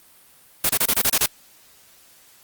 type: noise bursts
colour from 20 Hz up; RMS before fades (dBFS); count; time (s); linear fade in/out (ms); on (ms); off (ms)
white; -18; 8; 0.64-1.261; 5; 54; 27
effects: white hiss -52 dBFS RMS until 2.43 s + Opus 32 kbps